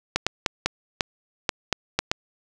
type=clicks; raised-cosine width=0.2 ms; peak=-3 dBFS; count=9; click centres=0.16 / 0.266 / 0.462 / 0.66 / 1.008 / 1.492 / 1.727 / 1.99 / 2.115 s; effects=none